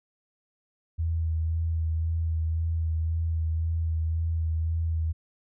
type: tone with vibrato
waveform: sine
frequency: 81.3 Hz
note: E2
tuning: 23 cents flat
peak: -24 dBFS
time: 0.98-5.13 s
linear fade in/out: 20 ms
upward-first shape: sine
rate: 1.9 Hz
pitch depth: 21 cents each way
effects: none